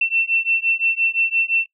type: beating tone pair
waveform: sine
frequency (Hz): 2690 / 2695.8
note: E7 / E7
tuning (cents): +34 / +38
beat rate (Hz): 5.8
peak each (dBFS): -20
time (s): 0.01-1.66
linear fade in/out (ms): 5
effects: noise-tail reverb RT60 0.1 s tail -21 dB re dry